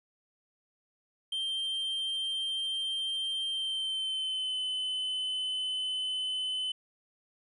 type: tone with pitch glide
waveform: triangle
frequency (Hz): 3153 to 3032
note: G7 to F#7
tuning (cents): +9 to +42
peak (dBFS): -29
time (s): 1.32-6.72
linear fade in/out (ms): 5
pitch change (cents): -67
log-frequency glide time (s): 3.46-4.59
effects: resampled to 24000 Hz